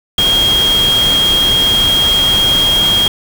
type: tone in noise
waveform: sine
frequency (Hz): 3248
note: G#7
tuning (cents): -39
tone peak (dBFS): -9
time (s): 0.18-3.08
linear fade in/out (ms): 2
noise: pink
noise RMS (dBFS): -19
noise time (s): 0.18-3.08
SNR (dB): +7
effects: none